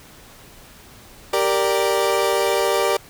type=chord; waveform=30% pulse; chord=G minor; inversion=none; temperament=equal; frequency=392 / 466.2 / 587.3 Hz; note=G4 / Bb4 / D5; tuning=0 / 0 / 0 cents; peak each=-19 dBFS; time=1.33-2.97 s; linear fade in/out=5 ms; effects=pink hiss -45 dBFS RMS until 3.09 s